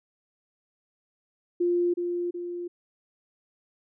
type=tone with echo; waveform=sine; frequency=350 Hz; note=F4; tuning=4 cents sharp; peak=-21 dBFS; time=1.6-1.94 s; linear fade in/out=10 ms; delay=370 ms; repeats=2; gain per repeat=-5 dB; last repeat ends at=2.68 s; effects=none